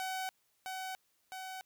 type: tone with echo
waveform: sawtooth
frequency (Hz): 754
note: F#5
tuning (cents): +32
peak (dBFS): -32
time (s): 0-0.29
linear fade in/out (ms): 0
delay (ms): 660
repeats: 2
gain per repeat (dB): -3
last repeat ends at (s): 1.61
effects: white hiss -75 dBFS RMS until 1.65 s